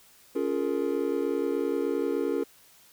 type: chord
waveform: triangle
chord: Bb minor seventh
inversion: first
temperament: just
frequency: 279.7 / 349.6 / 419.5 / 466.2 Hz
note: Db4 / F4 / Ab4 / Bb4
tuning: +16 / +2 / +17 / 0 cents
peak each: -29 dBFS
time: 0.35-2.44 s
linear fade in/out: 10 ms
effects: white hiss -57 dBFS RMS until 2.92 s